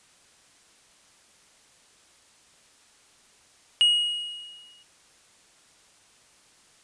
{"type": "tone with exponential decay", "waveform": "triangle", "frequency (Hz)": 2888, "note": "F#7", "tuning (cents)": -43, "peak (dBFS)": -13, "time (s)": [3.81, 4.83], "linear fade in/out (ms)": 0, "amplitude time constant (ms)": 220, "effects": ["white hiss -58 dBFS RMS until 6.83 s", "resampled to 22050 Hz"]}